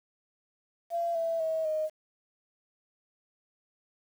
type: tone with pitch steps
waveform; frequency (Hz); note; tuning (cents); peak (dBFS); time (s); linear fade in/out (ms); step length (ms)
sine; 682 / 661.4 / 641.5 / 622.2; F5 / E5 / E5 / D#5; -41 / +6 / -47 / 0; -27; 0.9-1.9; 50; 250
effects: 9-bit